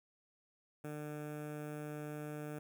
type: tone with notch filter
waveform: 15% pulse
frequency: 149.8 Hz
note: D3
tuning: 35 cents sharp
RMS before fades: -44 dBFS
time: 0.84-2.59 s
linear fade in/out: 5 ms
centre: 4300 Hz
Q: 0.59
effects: none

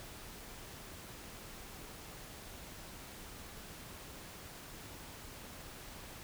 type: silence
effects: pink hiss -50 dBFS RMS until 6.23 s

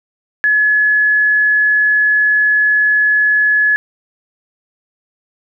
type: tone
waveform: sine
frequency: 1702 Hz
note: G#6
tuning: 42 cents sharp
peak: -9 dBFS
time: 0.44-3.76 s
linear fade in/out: 0 ms
effects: none

